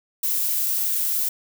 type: noise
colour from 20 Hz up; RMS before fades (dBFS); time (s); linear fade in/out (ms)
violet; -23; 0.23-1.29; 5
effects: none